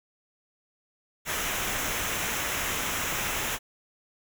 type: noise with comb filter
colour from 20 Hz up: pink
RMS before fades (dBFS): -30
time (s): 1.25-3.59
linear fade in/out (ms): 50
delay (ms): 0.22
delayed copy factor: -0.6
effects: none